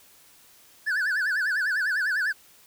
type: tone with vibrato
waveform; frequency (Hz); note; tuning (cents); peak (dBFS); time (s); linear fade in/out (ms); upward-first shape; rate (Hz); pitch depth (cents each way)
triangle; 1605; G6; +40; -21; 0.86-2.33; 20; sine; 10; 170
effects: white hiss -55 dBFS RMS until 2.66 s